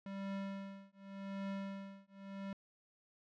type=tone with tremolo; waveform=square; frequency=196 Hz; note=G3; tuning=in tune; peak=-39 dBFS; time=0.06-2.53 s; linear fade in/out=2 ms; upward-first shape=triangle; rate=0.87 Hz; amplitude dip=100%; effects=low-pass 3000 Hz 12 dB/octave